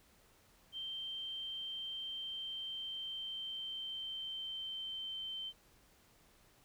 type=tone with pitch glide; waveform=sine; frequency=3136 to 3102 Hz; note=G7 to G7; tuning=0 to -19 cents; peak=-40 dBFS; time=0.72-5.53 s; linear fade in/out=50 ms; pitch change=-19 cents; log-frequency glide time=2.07-5.24 s; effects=pink hiss -67 dBFS RMS until 6.64 s